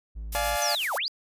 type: tone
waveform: triangle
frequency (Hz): 54.3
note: A1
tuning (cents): -22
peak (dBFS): -31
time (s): 0.15-0.57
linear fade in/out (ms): 20
type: noise with tremolo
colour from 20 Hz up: blue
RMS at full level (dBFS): -33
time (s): 0.32-0.98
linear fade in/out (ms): 5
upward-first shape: sine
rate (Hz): 8.2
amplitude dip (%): 60
type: chord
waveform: sawtooth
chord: D diminished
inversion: none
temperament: equal with one note detuned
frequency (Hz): 587.3 / 698.5 / 846.1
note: D5 / F5 / Ab5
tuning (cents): 0 / 0 / +32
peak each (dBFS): -26 / -26 / -26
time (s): 0.35-0.75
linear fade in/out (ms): 0
type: linear two-way sweep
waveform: sine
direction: down then up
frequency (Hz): 6272 to 493.9 to 4989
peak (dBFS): -26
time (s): 0.62-1.08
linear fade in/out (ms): 0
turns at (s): 0.95
effects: resampled to 32000 Hz